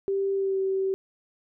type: tone with pitch glide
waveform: sine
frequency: 392 to 384.2 Hz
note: G4 to G4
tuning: 0 to -35 cents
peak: -23 dBFS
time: 0.08-0.94 s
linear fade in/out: 0 ms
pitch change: -35 cents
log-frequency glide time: 0.34-0.59 s
effects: none

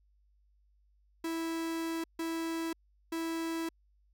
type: tone bursts at uneven times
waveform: 45% pulse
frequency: 328.4 Hz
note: E4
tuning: 6 cents flat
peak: -33 dBFS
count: 3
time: 1.24-2.04 / 2.19-2.73 / 3.12-3.69 s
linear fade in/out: 5 ms
effects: added 50 Hz sine -65 dBFS peak until 4.13 s

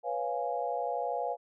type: chord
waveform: sine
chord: C# dominant seventh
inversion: third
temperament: equal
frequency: 493.9 / 554.4 / 698.5 / 830.6 Hz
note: B4 / C#5 / E#5 / G#5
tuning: 0 / 0 / 0 / 0 cents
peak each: -36 / -37 / -34 / -36 dBFS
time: 0.03-1.37 s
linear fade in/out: 50 ms
effects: none

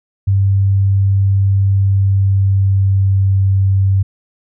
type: tone with pitch glide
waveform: sine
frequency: 98 to 96.87 Hz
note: G2 to G2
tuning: 0 to -20 cents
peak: -9 dBFS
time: 0.27-4.03 s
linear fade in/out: 10 ms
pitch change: -20 cents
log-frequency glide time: 1.72-3.43 s
effects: none

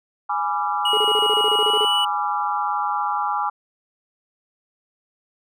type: chord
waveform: sine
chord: G# diminished seventh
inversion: none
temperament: equal with one note detuned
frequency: 830.6 / 987.8 / 1174.7 / 1366.6 Hz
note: G#5 / B5 / D6 / F6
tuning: 0 / 0 / 0 / -38 cents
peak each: -24 / -27 / -25 / -29 dBFS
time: 0.29-3.5 s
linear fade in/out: 10 ms
type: tone with pitch glide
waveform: triangle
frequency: 2904 to 2950 Hz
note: F#7 to F#7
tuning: -33 to -6 cents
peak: -17 dBFS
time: 0.85-2.05 s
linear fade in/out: 5 ms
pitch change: +27 cents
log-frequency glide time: 1.6-1.83 s
type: tone bursts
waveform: triangle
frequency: 427 Hz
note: G#4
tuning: 48 cents sharp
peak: -19 dBFS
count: 13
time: 0.93-1.849 s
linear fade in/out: 2 ms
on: 43 ms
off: 30 ms
effects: none

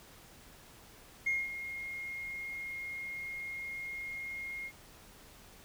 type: tone with ADSR envelope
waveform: sine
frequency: 2141 Hz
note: C7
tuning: 39 cents sharp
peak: -26 dBFS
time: 1.26-4.72 s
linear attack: 11 ms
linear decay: 210 ms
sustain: -12 dB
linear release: 61 ms
effects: tanh soft clip ceiling -25 dBFS + pink hiss -56 dBFS RMS until 5.64 s

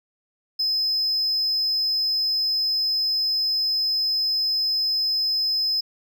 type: tone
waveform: triangle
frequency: 5100 Hz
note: D#8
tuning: 42 cents sharp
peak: -19 dBFS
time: 0.59-5.81 s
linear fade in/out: 10 ms
effects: none

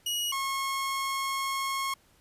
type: tone pair in turn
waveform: sawtooth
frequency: 2901 / 1086.6 Hz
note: F#7 / C#6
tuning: -35 / -35 cents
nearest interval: octave + perfect fourth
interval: 1700 cents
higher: first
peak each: -25 dBFS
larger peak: neither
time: 0.06-0.32 / 0.32-1.94 s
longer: second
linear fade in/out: 5 ms
effects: pink hiss -63 dBFS RMS until 2.2 s + resampled to 32000 Hz

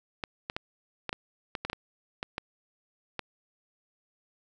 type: clicks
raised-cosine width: 0.3 ms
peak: -16 dBFS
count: 12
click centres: 0.238 / 0.499 / 0.565 / 1.093 / 1.129 / 1.552 / 1.65 / 1.699 / 1.731 / 2.229 / 2.381 / 3.193 s
effects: none

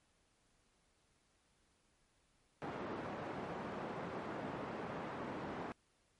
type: band-pass noise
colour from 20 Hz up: pink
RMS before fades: -44 dBFS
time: 2.62-5.72 s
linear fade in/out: 0 ms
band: 180 to 1300 Hz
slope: 12 dB/octave
effects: pink hiss -75 dBFS RMS until 6.19 s + MP3 48 kbps

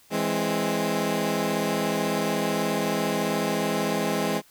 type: chord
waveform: 15% pulse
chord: E augmented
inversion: none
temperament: equal with one note detuned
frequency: 164.81 / 207.7 / 264.2 Hz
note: E3 / G#3 / B#3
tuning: 0 / 0 / +17 cents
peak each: -23 / -20 / -23 dBFS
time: 0.1-4.42 s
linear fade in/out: 50 ms
effects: white hiss -57 dBFS RMS until 4.5 s

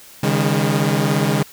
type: chord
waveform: sawtooth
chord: C# suspended second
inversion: none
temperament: equal with one note detuned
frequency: 138.59 / 155.56 / 202.6 Hz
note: C#3 / D#3 / G#3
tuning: 0 / 0 / -43 cents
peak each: -16 dBFS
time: 0.23-1.43 s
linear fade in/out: 5 ms
effects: white hiss -43 dBFS RMS until 1.52 s

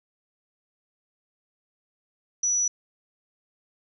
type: tone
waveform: sine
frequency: 5900 Hz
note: F#8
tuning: 6 cents flat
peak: -21 dBFS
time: 2.43-2.68 s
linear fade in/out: 5 ms
effects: none

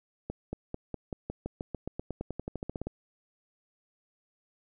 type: accelerating click train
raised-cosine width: 2 ms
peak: -21 dBFS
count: 22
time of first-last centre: 0.3-2.87 s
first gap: 230 ms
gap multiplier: 0.93
effects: none

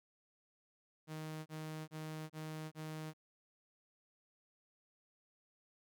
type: tone bursts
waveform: sawtooth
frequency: 156.3 Hz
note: D#3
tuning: 8 cents sharp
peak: -39 dBFS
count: 5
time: 1.07-3.136 s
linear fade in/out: 50 ms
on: 390 ms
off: 29 ms
effects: none

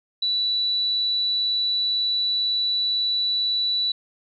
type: tone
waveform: sine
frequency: 3951 Hz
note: B7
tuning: in tune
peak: -20 dBFS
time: 0.22-3.92 s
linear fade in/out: 5 ms
effects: none

